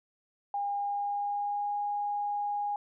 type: tone with pitch glide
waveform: sine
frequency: 809 to 821.2 Hz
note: G#5 to G#5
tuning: -46 to -20 cents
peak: -29 dBFS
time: 0.54-2.76 s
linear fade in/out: 2 ms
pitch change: +26 cents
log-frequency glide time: 0.73-1.76 s
effects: none